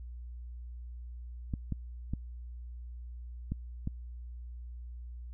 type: clicks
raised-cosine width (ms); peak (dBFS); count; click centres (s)
5; -21; 5; 1.538 / 1.723 / 2.136 / 3.52 / 3.874
effects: added 60 Hz sine -41 dBFS peak until 5.33 s